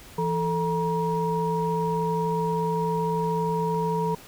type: tone cluster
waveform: sine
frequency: 166.5 / 441.7 / 950 Hz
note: E3 / A4 / A#5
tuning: +18 / +7 / +33 cents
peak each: -27 dBFS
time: 0.18-4.15 s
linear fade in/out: 5 ms
effects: pink hiss -47 dBFS RMS until 4.27 s